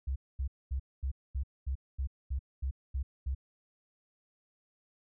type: tone bursts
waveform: sine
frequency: 66.7 Hz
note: C2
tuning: 34 cents sharp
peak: -30 dBFS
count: 11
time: 0.07-3.349 s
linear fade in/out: 10 ms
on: 89 ms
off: 230 ms
effects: none